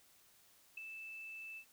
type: tone with ADSR envelope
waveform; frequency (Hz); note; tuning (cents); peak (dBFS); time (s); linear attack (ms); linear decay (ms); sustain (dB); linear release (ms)
sine; 2637; E7; 0; -39; 0.77-1.65; 7; 4; -7; 77
effects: white hiss -67 dBFS RMS until 1.72 s